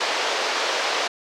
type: band-pass noise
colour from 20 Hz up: pink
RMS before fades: -24 dBFS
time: 0-1.08 s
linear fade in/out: 10 ms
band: 460 to 5600 Hz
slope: 24 dB/octave
effects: none